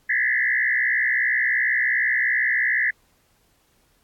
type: tone with frequency modulation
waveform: sine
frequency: 1864.7 Hz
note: A#6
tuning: in tune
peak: -18 dBFS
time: 0.09-2.91 s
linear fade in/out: 10 ms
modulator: 62.8 Hz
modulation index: 3.1
effects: pink hiss -63 dBFS RMS until 4.03 s + AAC 64 kbps